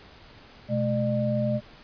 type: tone cluster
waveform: sine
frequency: 124.8 / 213.7 / 602 Hz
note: B2 / G#3 / D5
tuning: +19 / +50 / +43 cents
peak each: -27 dBFS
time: 0.68-1.61 s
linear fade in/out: 50 ms
effects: pink hiss -50 dBFS RMS until 1.83 s + resampled to 11025 Hz